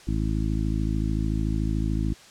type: harmonic tone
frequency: 53.6 Hz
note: A1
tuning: 45 cents flat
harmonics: 1 / 2 / 3 / 4 / 5 / 6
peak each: -26 / -29 / -31 / -32 / -33 / -34 dBFS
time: 0.07-2.14 s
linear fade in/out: 10 ms
effects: white hiss -49 dBFS RMS until 2.3 s + low-pass 7000 Hz 12 dB/octave